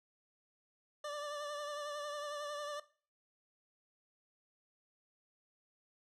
25% pulse tone with vibrato, 587.3 Hz, D5, in tune, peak -36 dBFS, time 1.04-2.8 s, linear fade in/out 5 ms, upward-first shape triangle, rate 11 Hz, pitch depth 39 cents each way, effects noise-tail reverb RT60 0.4 s tail -17 dB re dry + low-pass 8000 Hz 12 dB/octave

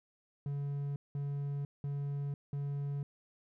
triangle tone bursts, 141.9 Hz, C#3, 41 cents sharp, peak -32 dBFS, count 4, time 0.46-3.03 s, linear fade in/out 2 ms, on 500 ms, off 190 ms, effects none

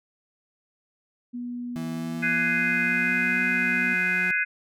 sine tone with vibrato, 241.8 Hz, B3, 36 cents flat, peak -30 dBFS, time 1.33-3.95 s, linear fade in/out 20 ms, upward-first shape square, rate 0.59 Hz, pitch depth 10 cents each way
35% pulse tone with pitch glide, 164.3 to 181.25 Hz, E3 to F#3, -5 to -35 cents, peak -31 dBFS, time 1.76-4.31 s, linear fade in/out 0 ms, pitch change +170 cents, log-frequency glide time 1.91-3.39 s
sine chord, Ab dominant seventh, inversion third, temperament just, 1495.1 / 1661.2 / 2077 / 2492 Hz, Gb6 / Ab6 / C7 / Eb7, +18 / 0 / -13 / +2 cents, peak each -27 / -28 / -27 / -27 dBFS, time 2.22-4.45 s, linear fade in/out 20 ms
effects none

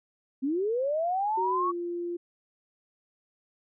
sine linear sweep, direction up, 253.3 to 1134 Hz, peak -25 dBFS, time 0.42-1.72 s, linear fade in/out 20 ms
sine tone with pitch glide, 374.1 to 347 Hz, F#4 to F4, +19 to -11 cents, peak -30 dBFS, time 1.37-2.17 s, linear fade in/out 10 ms, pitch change -130 cents, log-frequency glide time 1.54-1.71 s
effects none

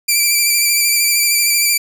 10% pulse tone with vibrato, 2349 Hz, D7, in tune, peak -3 dBFS, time 0.08-1.78 s, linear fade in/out 10 ms, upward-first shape square, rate 13 Hz, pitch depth 25 cents each way, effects none

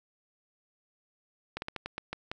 slowing click train, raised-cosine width 0.3 ms, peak -19 dBFS, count 8, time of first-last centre 1.57-2.315 s, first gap 51 ms, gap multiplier 1.24, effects none

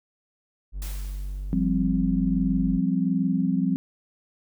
triangle tone, 48.13 Hz, G1, 31 cents flat, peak -27 dBFS, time 0.72-2.81 s, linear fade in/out 50 ms
white noise with exponential decay, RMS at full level -39 dBFS, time 0.82-1.84 s, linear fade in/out 0 ms, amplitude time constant 220 ms
sine chord, F suspended second, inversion none, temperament equal, 174.61 / 196 / 261.6 Hz, F3 / G3 / C4, 0 / 0 / 0 cents, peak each -25 dBFS, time 1.53-3.76 s, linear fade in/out 0 ms
effects none

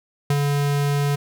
square tone with ADSR envelope, 143.2 Hz, D3, 43 cents flat, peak -16 dBFS, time 0.3-1.16 s, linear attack 4 ms, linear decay 42 ms, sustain -3 dB, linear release 12 ms, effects none

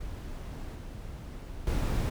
brown noise with level steps, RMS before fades -39 / -41 / -28 dBFS, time 0-2.1 s, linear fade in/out 10 ms, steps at 0.75 / 1.67 s, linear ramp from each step 2 ms, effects none

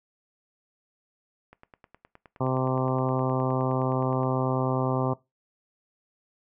click train, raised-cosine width 0.5 ms, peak -33 dBFS, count 27, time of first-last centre 1.53-4.233 s, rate 9.62 Hz
harmonic tone, 129.9 Hz, C3, 12 cents flat, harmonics 1 / 2 / 3 / 4 / 5 / 6 / 7 / 8 / 9, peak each -27 / -30 / -32 / -33 / -34 / -35 / -35 / -36 / -37 dBFS, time 2.4-5.14 s, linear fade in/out 10 ms
effects noise-tail reverb RT60 0.2 s tail -19 dB re dry

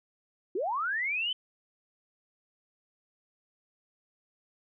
sine linear sweep, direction up, 323.2 to 3092 Hz, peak -28 dBFS, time 0.55-1.33 s, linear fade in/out 5 ms, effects none

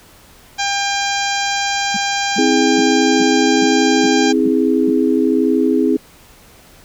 harmonic tone, 799 Hz, G5, 33 cents sharp, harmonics 1 / 2 / 3 / 4 / 5 / 6 / 7 / 8 / 9, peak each -20 / -23 / -25 / -26 / -27 / -28 / -28 / -29 / -30 dBFS, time 0.58-4.33 s, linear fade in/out 20 ms
sine tone bursts, 204.1 Hz, G#3, 30 cents flat, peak -21 dBFS, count 8, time 1.94-4.902 s, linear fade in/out 5 ms, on 29 ms, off 390 ms
sine chord, C augmented, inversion none, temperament equal with one note detuned, 261.6 / 322.8 / 415.3 Hz, C4 / E4 / G#4, 0 / -36 / 0 cents, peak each -15 / -16 / -17 dBFS, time 2.38-5.97 s, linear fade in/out 5 ms
effects pink hiss -45 dBFS RMS until 6.84 s

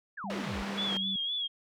sine exponential sweep, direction down, 1800 to 43.65 Hz, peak -37 dBFS, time 0.17-0.63 s, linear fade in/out 10 ms
sine tone with pitch glide, 199 to 193.22 Hz, G3 to G3, +26 to -25 cents, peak -36 dBFS, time 0.24-1.16 s, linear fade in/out 2 ms, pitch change -51 cents, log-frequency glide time 0.87-0.98 s
pink band-pass noise, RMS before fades -39 dBFS, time 0.3-0.97 s, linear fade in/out 0 ms, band 270 to 3500 Hz, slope 12 dB/octave
sine tone with vibrato, 3341 Hz, G#7, 10 cents sharp, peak -30 dBFS, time 0.77-1.48 s, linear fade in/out 20 ms, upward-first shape sine, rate 3.9 Hz, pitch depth 64 cents each way
effects none

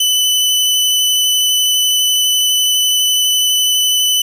sawtooth tone with vibrato, 3000 Hz, F#7, 23 cents sharp, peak -8 dBFS, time 0-4.22 s, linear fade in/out 5 ms, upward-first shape square, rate 12 Hz, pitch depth 9 cents each way, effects none

